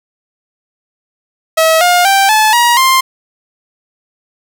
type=tone with pitch steps; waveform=sawtooth; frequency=644 / 710.4 / 783.8 / 864.6 / 953.8 / 1052.2 Hz; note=E5 / F5 / G5 / A5 / A#5 / C6; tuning=-41 / +29 / 0 / -31 / +39 / +9 cents; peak=-3 dBFS; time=1.57-3.01 s; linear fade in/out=10 ms; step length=240 ms; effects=none